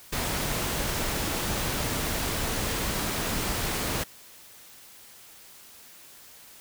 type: noise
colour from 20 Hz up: pink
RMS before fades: -29 dBFS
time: 0.12-4.04 s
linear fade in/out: 10 ms
effects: white hiss -50 dBFS RMS until 6.6 s